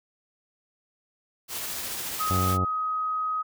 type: noise with tremolo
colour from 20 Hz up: white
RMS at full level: -32 dBFS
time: 1.48-2.58 s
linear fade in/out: 50 ms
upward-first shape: triangle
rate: 14 Hz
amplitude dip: 25%
type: tone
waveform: sine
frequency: 1260 Hz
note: D#6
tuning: 21 cents sharp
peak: -25 dBFS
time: 2.19-3.43 s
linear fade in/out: 20 ms
type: harmonic tone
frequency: 92.5 Hz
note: F#2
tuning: in tune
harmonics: 1 / 2 / 3 / 4 / 5 / 6 / 7 / 8 / 9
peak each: -25 / -31 / -35 / -37 / -39 / -41 / -42 / -43 / -44 dBFS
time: 2.3-2.65 s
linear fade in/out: 10 ms
effects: none